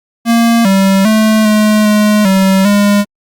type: tone with pitch steps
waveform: square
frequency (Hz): 232 / 193.7 / 217.6 / 213.3 / 210.7 / 191.7 / 203.9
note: A#3 / G3 / A3 / G#3 / G#3 / G3 / G#3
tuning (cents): -8 / -20 / -19 / +46 / +25 / -38 / -32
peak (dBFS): -7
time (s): 0.25-3.05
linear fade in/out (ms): 50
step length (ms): 400
effects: Opus 48 kbps